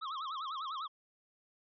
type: tone with vibrato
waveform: square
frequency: 1174.7 Hz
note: D6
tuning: in tune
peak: -38 dBFS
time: 0.01-0.88 s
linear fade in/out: 20 ms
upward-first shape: sine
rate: 10 Hz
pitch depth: 200 cents each way
effects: resampled to 11025 Hz